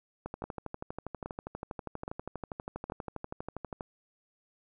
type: two click trains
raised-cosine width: 1 ms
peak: -23 / -22 dBFS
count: 45 / 4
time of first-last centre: 0.26-3.808 / 0.44-2.899 s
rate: 12.4 / 1.22 Hz
effects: none